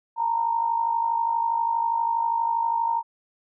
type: tone with amplitude modulation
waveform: sine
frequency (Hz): 924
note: A#5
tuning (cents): -16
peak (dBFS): -18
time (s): 0.16-3.03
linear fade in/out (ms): 50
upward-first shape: sine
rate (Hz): 52.4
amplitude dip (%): 65
effects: none